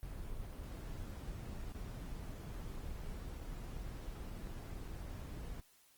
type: noise with dropouts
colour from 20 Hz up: brown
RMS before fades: -45 dBFS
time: 0.03-5.6 s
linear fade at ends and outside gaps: 0 ms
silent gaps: 1.722-1.748 / 3.404-3.41 / 4.877-4.884 s
effects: white hiss -68 dBFS RMS until 5.97 s + Opus 24 kbps